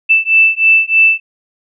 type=beating tone pair; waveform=sine; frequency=2646 / 2649.2 Hz; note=E7 / E7; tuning=+6 / +8 cents; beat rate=3.2 Hz; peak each=-10 dBFS; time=0.09-1.2 s; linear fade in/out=20 ms; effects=none